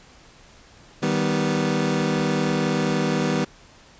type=chord; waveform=25% pulse; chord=Eb augmented; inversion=none; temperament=equal with one note detuned; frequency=156.56 / 196 / 246.9 Hz; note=Eb3 / G3 / B3; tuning=+11 / 0 / 0 cents; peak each=-21 dBFS; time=1.02-3.45 s; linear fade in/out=10 ms; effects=pink hiss -50 dBFS RMS until 3.99 s + resampled to 16000 Hz